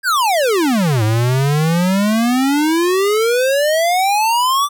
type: exponential two-way sweep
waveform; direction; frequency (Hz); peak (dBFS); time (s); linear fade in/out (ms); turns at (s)
square; down then up; 1661.2 to 105.8 to 1180; -13; 0.03-4.69; 50; 1.03
effects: none